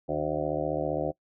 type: harmonic tone with a mistuned harmonic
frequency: 75.2 Hz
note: D2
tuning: 42 cents sharp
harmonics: 1 / 2 / 4 / 5 / 6 / 7 / 8 / 9 / 10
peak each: -43 / -36 / -34 / -35 / -43 / -32 / -34 / -35 / -39 dBFS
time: 0.08-1.12 s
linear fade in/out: 20 ms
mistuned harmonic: 2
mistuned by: +59 cents
effects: noise-tail reverb RT60 0.1 s tail -22 dB re dry